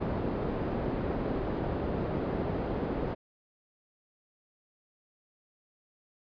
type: low-pass noise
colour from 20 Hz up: white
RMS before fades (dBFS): -32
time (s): 0-3.15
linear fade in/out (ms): 20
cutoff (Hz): 460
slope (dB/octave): 12
effects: resampled to 11025 Hz